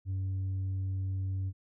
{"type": "tone with tanh clipping", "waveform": "sine", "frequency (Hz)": 95.3, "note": "G2", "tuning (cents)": -48, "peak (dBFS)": -31, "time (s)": [0.05, 1.53], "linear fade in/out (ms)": 50, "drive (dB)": 2, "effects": []}